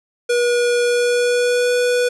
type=tone with pitch glide; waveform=square; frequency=482.6 to 491 Hz; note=B4 to B4; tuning=-40 to -10 cents; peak=-15 dBFS; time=0.29-2.09 s; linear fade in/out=10 ms; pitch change=+30 cents; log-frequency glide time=0.84-1.72 s; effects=resampled to 24000 Hz + 8-bit